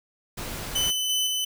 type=noise; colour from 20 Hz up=pink; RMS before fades=-34 dBFS; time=0.37-0.91 s; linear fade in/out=10 ms
type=tone with tremolo; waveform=sawtooth; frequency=3019 Hz; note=F#7; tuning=34 cents sharp; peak=-19 dBFS; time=0.75-1.45 s; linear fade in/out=10 ms; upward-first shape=square; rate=2.9 Hz; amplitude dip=25%
effects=none